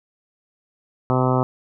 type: harmonic tone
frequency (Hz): 128.1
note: C3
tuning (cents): -36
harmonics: 1 / 2 / 3 / 4 / 5 / 6 / 7 / 8 / 9 / 10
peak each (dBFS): -20 / -23 / -25 / -26 / -27 / -28 / -28 / -29 / -30 / -30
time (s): 1.1-1.43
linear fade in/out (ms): 0
effects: none